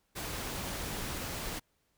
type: noise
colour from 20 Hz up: pink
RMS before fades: -38 dBFS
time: 0.15-1.6 s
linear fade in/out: 20 ms
effects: pink hiss -75 dBFS RMS until 1.97 s